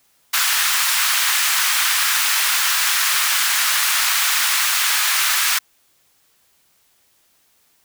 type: high-pass noise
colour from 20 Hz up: pink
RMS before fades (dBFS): -18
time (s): 0.33-5.59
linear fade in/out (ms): 10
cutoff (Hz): 1200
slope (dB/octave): 24
effects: white hiss -60 dBFS RMS until 7.84 s